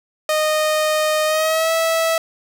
sawtooth tone with pitch glide, 617 to 653.3 Hz, D#5 to E5, -15 to -16 cents, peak -12 dBFS, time 0.29-2.18 s, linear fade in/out 2 ms, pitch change +99 cents, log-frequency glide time 1.25-1.72 s, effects none

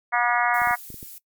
harmonic tone, 240.9 Hz, B3, 43 cents flat, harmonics 3 / 4 / 5 / 6 / 7 / 8 / 9, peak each -24 / -25 / -26 / -27 / -27 / -28 / -29 dBFS, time 0.12-0.76 s, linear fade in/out 20 ms
violet noise, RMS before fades -40 dBFS, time 0.54-1.18 s, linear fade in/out 0 ms
clicks, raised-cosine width 3 ms, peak -28 dBFS, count 6, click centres 0.618 / 0.673 / 0.71 / 0.903 / 0.943 / 1.029 s
effects noise-tail reverb RT60 0.1 s tail -22 dB re dry + MP3 96 kbps

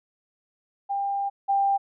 sine tone pair in turn, 797 / 792.5 Hz, G5 / G5, +28 / +19 cents, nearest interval unison, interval 9 cents, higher first, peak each -24 / -19 dBFS, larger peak second, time 0.89-1.3 / 1.48-1.78 s, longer first, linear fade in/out 20 ms, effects none

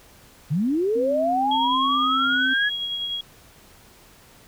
sine linear sweep, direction up, 131.2 to 1700 Hz, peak -19 dBFS, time 0.5-2.7 s, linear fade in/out 20 ms
sine tone with pitch glide, 264.6 to 262.9 Hz, C4 to C4, +20 to +8 cents, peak -27 dBFS, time 0.95-2.54 s, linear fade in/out 10 ms, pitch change -12 cents, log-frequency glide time 1.97-2.26 s
sine tone with tremolo, 3300 Hz, G#7, 12 cents flat, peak -24 dBFS, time 1.51-3.21 s, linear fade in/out 5 ms, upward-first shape sine, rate 10 Hz, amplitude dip 30%
effects pink hiss -51 dBFS RMS until 4.47 s

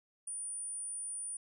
sine tone, 9397 Hz, D9, in tune, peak -38 dBFS, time 0.27-1.37 s, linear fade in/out 5 ms, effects none

